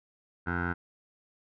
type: tone with low-pass filter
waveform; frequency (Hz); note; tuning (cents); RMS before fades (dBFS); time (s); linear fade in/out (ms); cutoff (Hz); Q
15% pulse; 87.1; F2; -4; -31; 0.46-0.74; 20; 1500; 7.1
effects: none